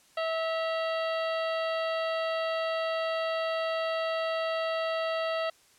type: harmonic tone with a mistuned harmonic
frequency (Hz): 650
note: E5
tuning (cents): -24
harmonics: 1 / 2 / 3 / 4 / 5 / 6 / 7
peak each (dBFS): -29 / -35 / -39 / -41 / -43 / -45 / -46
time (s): 0.17-5.5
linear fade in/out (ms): 5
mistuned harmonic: 4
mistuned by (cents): +98
effects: white hiss -61 dBFS RMS until 5.78 s + low-pass 10000 Hz 12 dB/octave